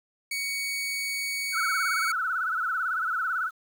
sawtooth tone, 2239 Hz, C#7, 17 cents sharp, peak -25 dBFS, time 0.31-2.12 s, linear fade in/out 5 ms
sine tone with vibrato, 1400 Hz, F6, 4 cents sharp, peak -25 dBFS, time 1.52-3.51 s, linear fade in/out 50 ms, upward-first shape sine, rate 18 Hz, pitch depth 140 cents each way
effects 9-bit

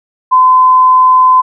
sine tone, 1022 Hz, C6, 41 cents flat, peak -3 dBFS, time 0.31-1.42 s, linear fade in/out 20 ms, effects none

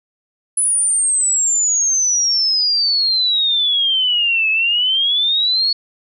sine exponential two-way sweep, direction down then up, 10110 to 2577 to 4406 Hz, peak -13 dBFS, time 0.57-5.73 s, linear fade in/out 5 ms, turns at 4.5 s, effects none

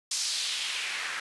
white noise with band-pass filter sweep, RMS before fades -32 dBFS, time 0.11-1.2 s, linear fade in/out 5 ms, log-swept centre 5700 to 1600 Hz, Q 1.8, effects resampled to 24000 Hz

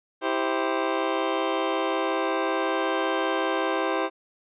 20% pulse chord, C major, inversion first, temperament just, 327 / 392.4 / 523.3 Hz, E4 / G4 / C5, -14 / +2 / 0 cents, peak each -23 dBFS, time 0.21-4.1 s, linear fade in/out 50 ms, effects resampled to 8000 Hz

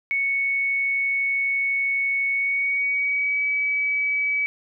sine tone with pitch glide, 2217 to 2283 Hz, C#7 to D7, 0 to -50 cents, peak -20 dBFS, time 0.11-4.46 s, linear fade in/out 0 ms, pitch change +50 cents, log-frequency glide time 2.31-3.44 s, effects none

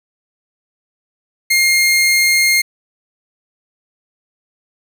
sawtooth tone, 2127 Hz, C7, 28 cents sharp, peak -7 dBFS, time 1.5-2.62 s, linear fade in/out 10 ms, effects none

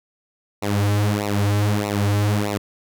sawtooth tone with flanger, 102.8 Hz, G#2, 17 cents flat, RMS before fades -20 dBFS, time 0.62-2.58 s, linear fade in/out 10 ms, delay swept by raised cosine 0.61 to 5.61 ms, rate 1.6 Hz, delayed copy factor -1, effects none

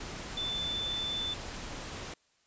sine tone in noise, 3520 Hz, A7, in tune, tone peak -32 dBFS, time 0.37-1.34 s, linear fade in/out 5 ms, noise pink, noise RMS -41 dBFS, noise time 0-2.14 s, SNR +6 dB, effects white hiss -70 dBFS RMS until 2.46 s + resampled to 16000 Hz

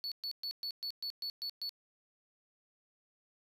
triangle tone bursts, 4435 Hz, C#8, in tune, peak -35 dBFS, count 9, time 0.04-1.693 s, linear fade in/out 0 ms, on 77 ms, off 120 ms, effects none

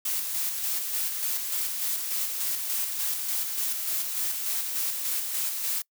blue noise with tremolo, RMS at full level -28 dBFS, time 0.05-5.82 s, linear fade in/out 5 ms, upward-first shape square, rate 3.4 Hz, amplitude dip 35%, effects noise-tail reverb RT60 0.1 s tail -24 dB re dry

